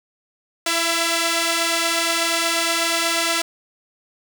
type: tone pair together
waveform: 5% pulse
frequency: 332.6 / 673.5 Hz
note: E4 / E5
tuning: +16 / +37 cents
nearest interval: octave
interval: 1221 cents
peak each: -10 dBFS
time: 0.66-3.42 s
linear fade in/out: 5 ms
effects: 7-bit